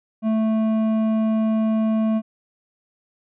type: tone with hard clipping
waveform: triangle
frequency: 220 Hz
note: A3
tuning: in tune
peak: -19 dBFS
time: 0.22-2.22 s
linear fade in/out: 50 ms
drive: 12 dB
effects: resampled to 8000 Hz